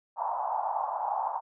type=band-pass noise; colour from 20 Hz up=white; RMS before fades=-31 dBFS; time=0.16-1.41 s; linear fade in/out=50 ms; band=730 to 950 Hz; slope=48 dB/octave; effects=none